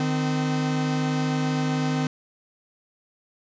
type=tone pair together; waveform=45% pulse; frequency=153.05 / 257.6 Hz; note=D#3 / C4; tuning=-28 / -27 cents; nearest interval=major sixth; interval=901 cents; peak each=-25 dBFS; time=0-2.07 s; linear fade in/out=2 ms; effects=resampled to 16000 Hz + 10-bit